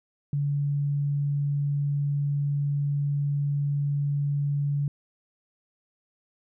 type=tone; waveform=sine; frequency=143.2 Hz; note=D3; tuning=43 cents flat; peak=-23 dBFS; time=0.33-4.88 s; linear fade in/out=2 ms; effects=none